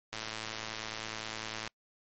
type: click train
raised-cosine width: 0.2 ms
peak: -20 dBFS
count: 171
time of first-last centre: 0.13-1.675 s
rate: 110 Hz
effects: noise-tail reverb RT60 0.1 s tail -25 dB re dry + MP3 32 kbps